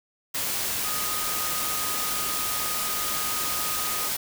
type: tone in noise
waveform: sine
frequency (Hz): 1244.5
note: D#6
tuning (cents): 0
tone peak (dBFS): -34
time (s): 0.84-4.09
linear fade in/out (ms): 10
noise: white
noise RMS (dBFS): -28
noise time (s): 0.34-4.17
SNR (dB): -9
effects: none